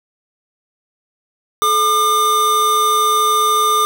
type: tone pair together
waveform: square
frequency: 431 / 1202.3 Hz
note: A4 / D6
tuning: -36 / +40 cents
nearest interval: octave + tritone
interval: 1776 cents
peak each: -23 / -13 dBFS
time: 1.62-3.85 s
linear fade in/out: 0 ms
effects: none